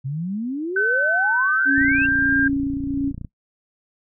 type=exponential sweep; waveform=sine; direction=up; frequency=128.7 to 2794 Hz; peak=-23 dBFS; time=0.04-2.07 s; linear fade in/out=20 ms
type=tone with pitch glide; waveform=sine; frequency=1521 to 1598.5 Hz; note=F#6 to G6; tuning=+47 to +33 cents; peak=-17 dBFS; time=0.76-2.48 s; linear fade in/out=5 ms; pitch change=+86 cents; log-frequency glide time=1.35-2.33 s
type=tone with tremolo; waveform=sine; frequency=277.2 Hz; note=C#4; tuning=in tune; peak=-17 dBFS; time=1.65-3.13 s; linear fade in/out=50 ms; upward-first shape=triangle; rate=1.5 Hz; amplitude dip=55%
type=click train; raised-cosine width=5 ms; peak=-20 dBFS; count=44; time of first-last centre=1.78-3.248 s; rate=29.3 Hz
effects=noise-tail reverb RT60 0.1 s tail -20 dB re dry